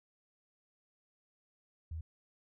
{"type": "tone", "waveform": "sine", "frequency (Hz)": 80.4, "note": "E2", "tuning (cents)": -43, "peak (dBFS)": -38, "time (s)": [1.91, 2.01], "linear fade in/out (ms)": 5, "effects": []}